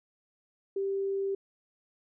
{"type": "tone", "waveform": "sine", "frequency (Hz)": 392, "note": "G4", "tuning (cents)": 0, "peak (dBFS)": -28, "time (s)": [0.76, 1.35], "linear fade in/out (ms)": 5, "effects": []}